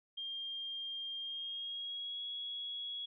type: tone with pitch glide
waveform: sine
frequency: 3205 to 3339 Hz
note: G7 to G#7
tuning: +38 to +9 cents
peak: -39 dBFS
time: 0.17-3.06 s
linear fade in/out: 10 ms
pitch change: +71 cents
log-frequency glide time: 1.19-2.22 s
effects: none